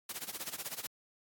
white noise with tremolo, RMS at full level -38 dBFS, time 0.09-0.87 s, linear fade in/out 5 ms, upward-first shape sine, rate 16 Hz, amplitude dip 90%, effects high-pass 100 Hz 12 dB/octave + AAC 64 kbps

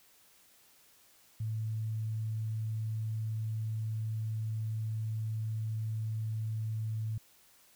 sine tone, 110 Hz, A2, in tune, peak -32 dBFS, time 1.4-7.18 s, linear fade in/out 5 ms, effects white hiss -63 dBFS RMS until 7.75 s

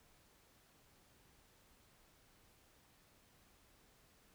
silence, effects pink hiss -69 dBFS RMS until 4.34 s

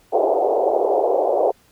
pink band-pass noise, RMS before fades -18 dBFS, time 0.12-1.52 s, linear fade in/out 20 ms, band 390 to 780 Hz, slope 48 dB/octave, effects pink hiss -56 dBFS RMS until 1.71 s

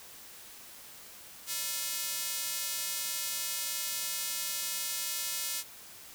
square tone with high-pass filter, 194.3 Hz, G3, 15 cents flat, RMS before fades -35 dBFS, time 1.46-5.64 s, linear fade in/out 50 ms, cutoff 4700 Hz, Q 0.51, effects white hiss -50 dBFS RMS until 6.14 s

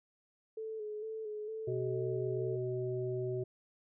sine tone with vibrato, 432 Hz, A4, 32 cents flat, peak -38 dBFS, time 0.57-2.56 s, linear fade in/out 5 ms, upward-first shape square, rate 2.2 Hz, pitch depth 34 cents each way
harmonic tone, 125.2 Hz, B2, 24 cents sharp, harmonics 1 / 3 / 5, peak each -38 / -35 / -45 dBFS, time 1.67-3.44 s, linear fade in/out 10 ms
effects none

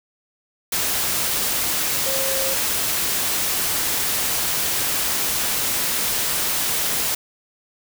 sine tone in noise, 536 Hz, C5, 42 cents sharp, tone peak -26 dBFS, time 2.06-2.54 s, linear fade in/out 5 ms, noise white, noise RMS -22 dBFS, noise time 0.72-7.15 s, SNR -7 dB, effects none

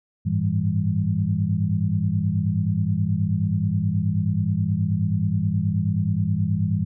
sine tone cluster, 98.6 / 108 / 162.6 / 197.7 Hz, G2 / A2 / E3 / G3, +11 / -32 / -23 / +15 cents, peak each -25 / -25 / -24 / -26 dBFS, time 0.25-6.85 s, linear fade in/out 20 ms, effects none

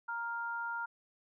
sine tone pair together, 934.4 / 1400 Hz, A#5 / F6, +4 / +4 cents, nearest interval perfect fifth, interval 700 cents, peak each -39 / -37 dBFS, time 0.08-0.86 s, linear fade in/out 10 ms, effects none

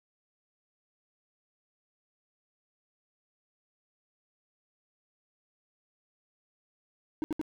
triangle tone bursts, 309.9 Hz, D#4, 7 cents flat, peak -26 dBFS, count 3, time 7.22-7.414 s, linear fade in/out 0 ms, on 20 ms, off 67 ms, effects none

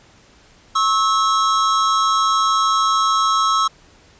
square tone pair together, 1093.2 / 1300 Hz, C#6 / E6, -24 / -24 cents, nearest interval minor third, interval 300 cents, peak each -19 / -17 dBFS, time 0.75-3.68 s, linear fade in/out 10 ms, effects pink hiss -50 dBFS RMS until 4.19 s + resampled to 16000 Hz

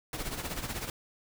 pink noise with tremolo, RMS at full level -34 dBFS, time 0.13-0.9 s, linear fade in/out 2 ms, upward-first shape sine, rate 16 Hz, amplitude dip 65%, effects none

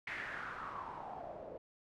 white noise with low-pass filter sweep, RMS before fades -45 dBFS, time 0.07-1.58 s, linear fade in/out 5 ms, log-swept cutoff 2100 to 520 Hz, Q 5, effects none

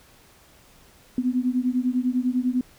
sine beating tone pair, 246.9 / 256.9 Hz, B3 / C4, 0 / -32 cents, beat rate 10 Hz, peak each -23 / -24 dBFS, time 1.18-2.61 s, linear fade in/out 2 ms, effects pink hiss -54 dBFS RMS until 2.78 s

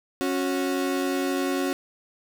35% pulse tone pair together, 275.3 / 366.5 Hz, C#4 / F#4, -12 / -16 cents, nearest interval perfect fourth, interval 496 cents, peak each -24 / -26 dBFS, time 0.21-1.73 s, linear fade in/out 0 ms, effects none

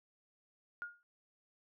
sine tone with exponential decay, 1426 Hz, F6, 36 cents sharp, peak -36 dBFS, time 0.82-1.03 s, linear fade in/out 0 ms, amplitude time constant 44 ms, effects none

